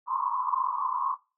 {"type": "band-pass noise", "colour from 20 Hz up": "pink", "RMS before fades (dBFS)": -29, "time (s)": [0.06, 1.17], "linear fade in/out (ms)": 50, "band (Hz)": [990, 1100], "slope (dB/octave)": 96, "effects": ["noise-tail reverb RT60 0.3 s tail -20 dB re dry"]}